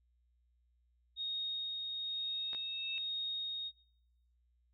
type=tone with tremolo; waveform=sine; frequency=3729 Hz; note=A#7; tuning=in tune; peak=-35 dBFS; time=1.16-3.72 s; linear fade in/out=50 ms; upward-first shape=sine; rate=1.1 Hz; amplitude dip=25%
type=tone with exponential growth; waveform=sine; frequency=2637 Hz; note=E7; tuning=in tune; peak=-39 dBFS; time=2.06-2.98 s; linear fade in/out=0 ms; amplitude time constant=200 ms
type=clicks; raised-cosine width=0.3 ms; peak=-32 dBFS; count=2; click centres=2.532 / 2.548 s
effects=noise-tail reverb RT60 0.9 s tail -23 dB re dry + added 60 Hz sine -70 dBFS peak until 4.73 s